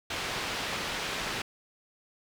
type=low-pass noise; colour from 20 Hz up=white; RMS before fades=-34 dBFS; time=0.1-1.42 s; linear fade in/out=5 ms; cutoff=3400 Hz; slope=12 dB/octave; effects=none